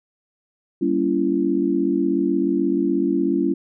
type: chord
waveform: sine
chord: G diminished seventh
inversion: none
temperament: just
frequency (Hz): 196 / 235.2 / 282.2 / 338.7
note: G3 / Bb3 / Db4 / Fb4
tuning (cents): 0 / +16 / +31 / +47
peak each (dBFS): -25 / -27 / -21 / -21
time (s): 0.81-3.54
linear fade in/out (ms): 10
effects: none